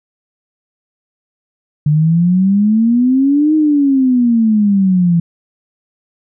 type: exponential two-way sweep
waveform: sine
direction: up then down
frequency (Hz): 146.83 to 313.3 to 167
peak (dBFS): -8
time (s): 1.86-5.2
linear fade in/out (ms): 5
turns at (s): 3.55
effects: none